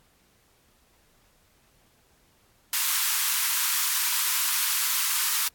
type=high-pass noise; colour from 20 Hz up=white; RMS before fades=-25 dBFS; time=2.73-5.48 s; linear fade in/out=2 ms; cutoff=910 Hz; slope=96 dB/octave; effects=pink hiss -63 dBFS RMS until 5.54 s + AAC 64 kbps